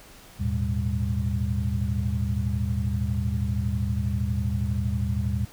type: tone cluster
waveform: sine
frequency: 79 / 108.3 / 120.8 / 198.7 Hz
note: D#2 / A2 / B2 / G3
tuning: +27 / -27 / -38 / +24 cents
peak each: -27 / -28 / -30 / -31 dBFS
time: 0.39-5.46 s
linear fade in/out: 20 ms
effects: pink hiss -49 dBFS RMS until 5.52 s